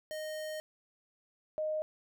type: tone pair in turn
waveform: square / sine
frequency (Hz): 619 / 619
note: D#5 / D#5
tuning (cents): -9 / -9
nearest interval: unison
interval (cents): 0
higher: neither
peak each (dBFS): -38 / -31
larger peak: second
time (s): 0.11-0.6 / 1.58-1.82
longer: first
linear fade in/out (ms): 0
effects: none